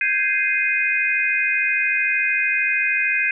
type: chord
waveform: sine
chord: Ab major seventh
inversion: third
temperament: equal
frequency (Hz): 1568 / 1661.2 / 2093 / 2489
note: G6 / Ab6 / C7 / Eb7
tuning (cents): 0 / 0 / 0 / 0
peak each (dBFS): -25 / -26 / -23 / -20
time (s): 0.01-3.31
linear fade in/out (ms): 2
effects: none